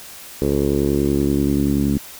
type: tone with low-pass filter sweep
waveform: 10% pulse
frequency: 70.5 Hz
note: C#2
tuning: 30 cents sharp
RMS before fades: -18 dBFS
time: 0.42-1.98 s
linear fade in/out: 0 ms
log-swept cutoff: 460 to 250 Hz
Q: 2.7
effects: white hiss -38 dBFS RMS until 2.19 s